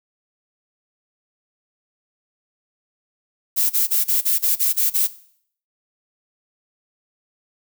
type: noise bursts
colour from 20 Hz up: violet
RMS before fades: -18 dBFS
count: 9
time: 3.56-5.076 s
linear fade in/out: 20 ms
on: 140 ms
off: 32 ms
effects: noise-tail reverb RT60 0.6 s tail -17 dB re dry